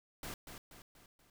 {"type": "noise with echo", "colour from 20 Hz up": "pink", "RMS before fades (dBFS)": -44, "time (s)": [0.23, 0.34], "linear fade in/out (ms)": 2, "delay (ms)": 240, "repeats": 4, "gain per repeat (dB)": -6, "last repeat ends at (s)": 1.3, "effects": []}